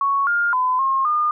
sine tone with pitch steps, 1110 / 1410 / 1013 / 1073 / 1215 Hz, C#6 / F6 / B5 / C6 / D#6, +2 / +16 / +44 / +43 / -42 cents, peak -16 dBFS, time 0.01-1.31 s, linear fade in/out 2 ms, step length 260 ms, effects none

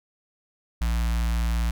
square tone with notch filter, 57.4 Hz, A#1, 26 cents flat, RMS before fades -24 dBFS, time 0.81-1.71 s, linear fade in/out 5 ms, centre 410 Hz, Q 0.55, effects none

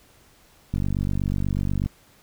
click train, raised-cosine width 5 ms, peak -13 dBFS, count 55, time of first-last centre 0.74-1.86 s, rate 48.2 Hz, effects pink hiss -56 dBFS RMS until 2.22 s

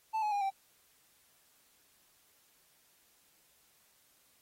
triangle tone with pitch steps, 880 / 845.1 / 811.6 / 779.5 Hz, A5 / G#5 / G#5 / G5, 0 / +30 / -40 / -10 cents, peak -28 dBFS, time 0.13-0.506 s, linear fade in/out 20 ms, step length 94 ms, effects white hiss -68 dBFS RMS until 4.41 s + AAC 48 kbps

